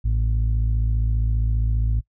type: tone pair together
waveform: sine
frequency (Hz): 55 / 110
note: A1 / A2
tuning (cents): 0 / 0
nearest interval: octave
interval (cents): 1200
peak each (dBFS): -17 / -22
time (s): 0.04-2.01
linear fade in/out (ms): 20
effects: noise-tail reverb RT60 0.1 s tail -24 dB re dry + tanh soft clip ceiling -14 dBFS